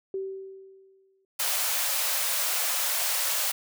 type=tone with exponential decay; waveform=sine; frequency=385.2 Hz; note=G4; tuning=30 cents flat; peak=-27 dBFS; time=0.14-1.25 s; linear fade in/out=2 ms; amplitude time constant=240 ms
type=high-pass noise; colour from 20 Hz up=white; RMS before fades=-27 dBFS; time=1.39-3.52 s; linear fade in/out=10 ms; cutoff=500 Hz; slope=96 dB/octave
effects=none